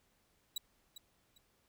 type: tone with echo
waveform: sawtooth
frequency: 3897 Hz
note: B7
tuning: 24 cents flat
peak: -32 dBFS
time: 0.56-0.58 s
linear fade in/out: 5 ms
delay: 400 ms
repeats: 2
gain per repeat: -12 dB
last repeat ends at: 1.38 s
effects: pink hiss -74 dBFS RMS until 1.68 s